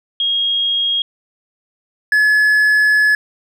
sine / triangle tone pair in turn, 3267 / 1706.8 Hz, G#7 / G#6, -29 / +47 cents, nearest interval major seventh, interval 1124 cents, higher first, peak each -14 / -8 dBFS, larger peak second, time 0.2-1.02 / 2.12-3.15 s, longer second, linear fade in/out 2 ms, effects none

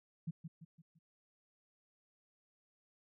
sine tone with echo, 163.4 Hz, E3, 15 cents flat, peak -36 dBFS, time 0.27-0.31 s, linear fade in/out 10 ms, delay 170 ms, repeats 4, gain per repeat -7 dB, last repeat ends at 0.99 s, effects none

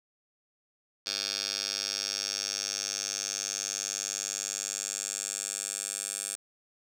10% pulse tone with band-pass filter sweep, 100 Hz, G2, 35 cents sharp, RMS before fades -34 dBFS, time 1.06-6.36 s, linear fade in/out 5 ms, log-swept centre 4900 to 8400 Hz, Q 4.6, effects none

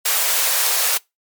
white high-pass noise, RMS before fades -18 dBFS, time 0.05-0.98 s, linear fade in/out 10 ms, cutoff 460 Hz, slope 48 dB/octave, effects noise-tail reverb RT60 0.2 s tail -24 dB re dry + MP3 96 kbps

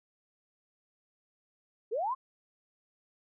sine linear sweep, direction up, 393.5 to 1100 Hz, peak -29 dBFS, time 1.91-2.15 s, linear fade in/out 20 ms, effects none

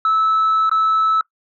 sine tone with dropouts, 1306 Hz, E6, 17 cents flat, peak -11 dBFS, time 0.05-1.21 s, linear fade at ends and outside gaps 2 ms, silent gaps 0.695-0.714 s, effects noise-tail reverb RT60 0.1 s tail -22 dB re dry + tanh soft clip ceiling -11 dBFS

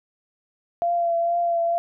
sine tone with vibrato, 684 Hz, F5, 36 cents flat, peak -19 dBFS, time 0.82-1.78 s, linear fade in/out 0 ms, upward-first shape triangle, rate 2.2 Hz, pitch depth 26 cents each way, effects none

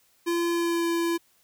square tone with pitch glide, 341.7 to 337.4 Hz, F4 to E4, -38 to +40 cents, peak -24 dBFS, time 0.26-1.18 s, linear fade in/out 20 ms, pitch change -22 cents, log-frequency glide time 0.51-0.86 s, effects white hiss -64 dBFS RMS until 1.43 s

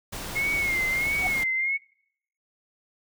pink noise, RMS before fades -35 dBFS, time 0.12-1.44 s, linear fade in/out 10 ms
sine tone with vibrato, 2152 Hz, C7, 48 cents sharp, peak -23 dBFS, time 0.35-1.78 s, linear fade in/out 20 ms, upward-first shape sine, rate 1.5 Hz, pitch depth 72 cents each way
sine tone with exponential growth, 740 Hz, F#5, in tune, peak -24 dBFS, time 1.15-1.27 s, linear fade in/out 2 ms, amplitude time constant 25 ms
effects noise-tail reverb RT60 0.7 s tail -26 dB re dry

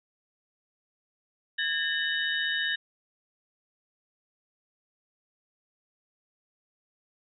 sine tone cluster, 1650 / 1805 / 2986 / 3728 Hz, G#6 / A6 / F#7 / A#7, -12 / +44 / +15 / -1 cents, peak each -32 / -30 / -33 / -33 dBFS, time 1.58-2.76 s, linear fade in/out 10 ms, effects none

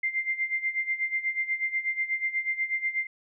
sine tone with tremolo, 2094 Hz, C7, 1 cent sharp, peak -23 dBFS, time 0.03-3.07 s, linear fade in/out 5 ms, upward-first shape sine, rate 8.2 Hz, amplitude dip 80%, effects none

